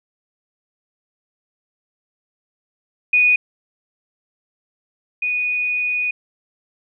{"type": "tone pair in turn", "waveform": "sine", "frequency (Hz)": [2473, 2473], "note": ["D#7", "D#7"], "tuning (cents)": [-11, -11], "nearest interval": "unison", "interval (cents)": 0, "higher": "neither", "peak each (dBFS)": [-11, -18], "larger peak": "first", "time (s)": [[3.13, 3.36], [5.22, 6.11]], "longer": "second", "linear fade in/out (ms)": 5, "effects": []}